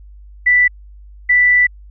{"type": "tone bursts at uneven times", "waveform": "sine", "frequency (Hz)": 1975.5, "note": "B6", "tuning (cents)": 0, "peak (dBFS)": -8, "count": 2, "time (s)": [[0.46, 0.68], [1.29, 1.67]], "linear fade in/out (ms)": 10, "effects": ["added 50 Hz sine -36 dBFS peak until 1.9 s"]}